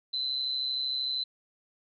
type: tone with amplitude modulation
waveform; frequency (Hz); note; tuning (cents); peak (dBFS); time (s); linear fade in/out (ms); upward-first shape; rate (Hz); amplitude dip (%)
sine; 4035; B7; +36; -25; 0.13-1.24; 10; sine; 133; 75
effects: none